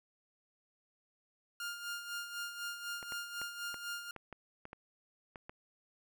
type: tone with tremolo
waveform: sawtooth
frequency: 1408 Hz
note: F6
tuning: 14 cents sharp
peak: -34 dBFS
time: 1.6-4.11 s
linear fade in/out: 2 ms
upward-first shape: sine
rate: 4 Hz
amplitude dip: 60%
type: clicks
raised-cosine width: 0.5 ms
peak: -31 dBFS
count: 10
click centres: 3.028 / 3.122 / 3.416 / 3.743 / 4.163 / 4.327 / 4.654 / 4.731 / 5.358 / 5.495 s
effects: none